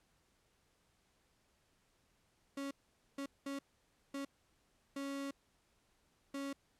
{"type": "tone bursts at uneven times", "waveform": "35% pulse", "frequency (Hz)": 277.2, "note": "C#4", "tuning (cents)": 0, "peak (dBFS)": -38, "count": 6, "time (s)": [[2.57, 2.71], [3.18, 3.26], [3.46, 3.59], [4.14, 4.25], [4.96, 5.31], [6.34, 6.53]], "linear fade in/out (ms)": 5, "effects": ["pink hiss -75 dBFS RMS until 6.79 s", "low-pass 11000 Hz 12 dB/octave"]}